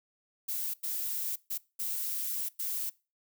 violet noise bursts at uneven times, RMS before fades -34 dBFS, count 5, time 0.48-0.74 / 0.83-1.36 / 1.5-1.58 / 1.79-2.49 / 2.59-2.9 s, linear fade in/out 10 ms, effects noise-tail reverb RT60 0.3 s tail -22 dB re dry

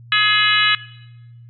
harmonic tone with a mistuned harmonic, 421.6 Hz, G#4, 26 cents sharp, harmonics 3 / 4 / 5 / 6 / 7 / 8 / 9, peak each -21 / -18 / -22 / -21 / -19 / -24 / -23 dBFS, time 0.12-0.75 s, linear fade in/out 2 ms, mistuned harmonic 9, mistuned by +57 cents, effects noise-tail reverb RT60 1.0 s tail -18 dB re dry + added 118 Hz sine -39 dBFS peak until 1.49 s

